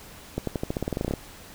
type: accelerating click train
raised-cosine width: 2 ms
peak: -13 dBFS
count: 15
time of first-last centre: 0.38-1.137 s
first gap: 93 ms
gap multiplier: 0.91
effects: pink hiss -46 dBFS RMS until 1.54 s